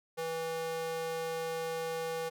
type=tone with high-pass filter; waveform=square; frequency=163.3 Hz; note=E3; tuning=16 cents flat; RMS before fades=-36 dBFS; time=0.17-2.3 s; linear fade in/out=20 ms; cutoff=490 Hz; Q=1.9; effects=none